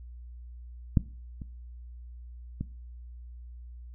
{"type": "clicks", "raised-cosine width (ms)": 5, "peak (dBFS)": [-8, -27, -19], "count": 3, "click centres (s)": [0.972, 1.418, 2.61], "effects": ["noise-tail reverb RT60 0.4 s tail -19 dB re dry", "added 60 Hz sine -42 dBFS peak until 3.94 s"]}